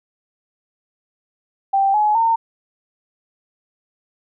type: tone with pitch steps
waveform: sine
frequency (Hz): 784 / 845.1 / 911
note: G5 / G#5 / A#5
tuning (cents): 0 / +30 / -40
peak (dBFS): -13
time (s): 1.73-2.36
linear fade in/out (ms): 10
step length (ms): 210
effects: none